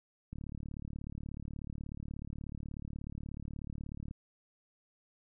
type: click train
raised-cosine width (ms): 5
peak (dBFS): -30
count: 139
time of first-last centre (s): 0.33-4.111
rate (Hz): 36.5
effects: none